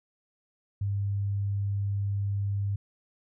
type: tone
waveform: sine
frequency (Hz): 100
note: G2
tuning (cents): +35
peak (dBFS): -26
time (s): 0.81-2.76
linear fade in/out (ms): 5
effects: none